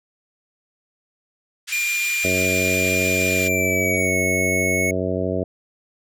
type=band-pass noise; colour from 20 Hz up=pink; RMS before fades=-31 dBFS; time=1.67-3.49 s; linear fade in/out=20 ms; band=1900 to 9400 Hz; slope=24 dB/octave
type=tone with pitch glide; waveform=square; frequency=2401 to 2202 Hz; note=D7 to C#7; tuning=+38 to -12 cents; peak=-21 dBFS; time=1.72-4.91 s; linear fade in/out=5 ms; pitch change=-150 cents; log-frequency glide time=3.34-4.16 s
type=harmonic tone; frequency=92.5 Hz; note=F#2; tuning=in tune; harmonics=1 / 2 / 3 / 4 / 5 / 6 / 7; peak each=-28 / -28 / -28 / -28 / -28 / -28 / -28 dBFS; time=2.24-5.44 s; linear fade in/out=5 ms
effects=none